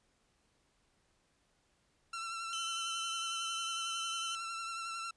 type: tone with vibrato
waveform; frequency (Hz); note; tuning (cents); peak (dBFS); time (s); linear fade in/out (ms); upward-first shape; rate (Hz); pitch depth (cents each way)
sawtooth; 1349; E6; +40; -35; 2.13-5.11; 5; triangle; 11; 34
type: tone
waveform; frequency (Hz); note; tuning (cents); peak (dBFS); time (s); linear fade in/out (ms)
sawtooth; 3053; G7; -46; -35; 2.53-4.35; 0
effects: pink hiss -74 dBFS RMS until 5.16 s + resampled to 22050 Hz